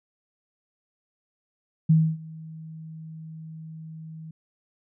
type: tone with ADSR envelope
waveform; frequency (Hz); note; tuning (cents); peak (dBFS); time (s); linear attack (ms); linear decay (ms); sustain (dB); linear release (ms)
sine; 159.5; D#3; +43; -13; 1.89-4.31; 11; 270; -24; 4
effects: none